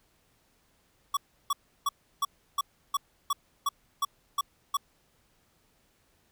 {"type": "tone bursts", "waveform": "square", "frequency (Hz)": 1130, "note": "C#6", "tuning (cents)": 33, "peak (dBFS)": -25, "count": 11, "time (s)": [1.14, 4.77], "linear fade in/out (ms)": 5, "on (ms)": 30, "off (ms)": 330, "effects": ["pink hiss -68 dBFS RMS until 6.31 s"]}